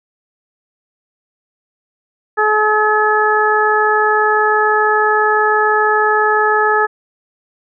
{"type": "harmonic tone", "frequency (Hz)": 427, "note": "G#4", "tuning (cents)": 48, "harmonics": [1, 2, 3, 4], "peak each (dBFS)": [-16, -16, -16, -16], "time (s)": [2.37, 6.87], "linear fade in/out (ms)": 20, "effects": []}